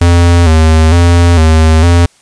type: tone with vibrato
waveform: square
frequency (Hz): 82.8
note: E2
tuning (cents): +8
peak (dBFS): -4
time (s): 0.01-2.06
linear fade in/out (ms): 5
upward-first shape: square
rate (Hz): 1.1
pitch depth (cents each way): 71
effects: white hiss -47 dBFS RMS until 2.21 s + resampled to 22050 Hz